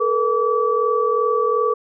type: tone cluster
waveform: sine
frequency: 436.9 / 479.6 / 1151 Hz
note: A4 / A#4 / D6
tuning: -12 / +49 / -35 cents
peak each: -20 dBFS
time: 0-1.74 s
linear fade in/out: 10 ms
effects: none